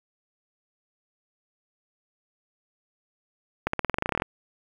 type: accelerating click train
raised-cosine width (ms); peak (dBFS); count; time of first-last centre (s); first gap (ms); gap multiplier
0.5; -9; 15; 3.67-4.221; 64; 0.92
effects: 7-bit